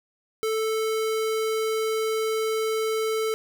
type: tone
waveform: square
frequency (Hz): 440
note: A4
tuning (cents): 0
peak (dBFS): -24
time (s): 0.43-3.34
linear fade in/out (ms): 0
effects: none